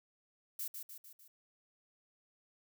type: noise with echo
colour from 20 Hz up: violet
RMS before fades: -40 dBFS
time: 0.59-0.68 s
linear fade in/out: 5 ms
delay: 150 ms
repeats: 4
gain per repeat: -5 dB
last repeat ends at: 1.28 s
effects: none